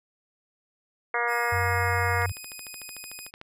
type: harmonic tone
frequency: 237.8 Hz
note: A#3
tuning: 35 cents sharp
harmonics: 2 / 3 / 4 / 5 / 6 / 7 / 8 / 9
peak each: -32 / -32 / -32 / -32 / -32 / -32 / -32 / -32 dBFS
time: 1.14-2.26 s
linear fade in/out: 2 ms
type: tone with pitch glide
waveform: 10% pulse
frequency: 2535 to 2499 Hz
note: D#7 to D#7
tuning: +32 to +7 cents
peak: -31 dBFS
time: 1.27-3.31 s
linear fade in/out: 50 ms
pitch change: -25 cents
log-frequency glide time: 1.57-2.45 s
type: tone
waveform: sine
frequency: 92.5 Hz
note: F#2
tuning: in tune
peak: -27 dBFS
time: 1.52-2.32 s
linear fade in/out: 5 ms
type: click train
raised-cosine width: 0.3 ms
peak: -26 dBFS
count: 17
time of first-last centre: 2.22-3.414 s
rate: 13.4 Hz
effects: none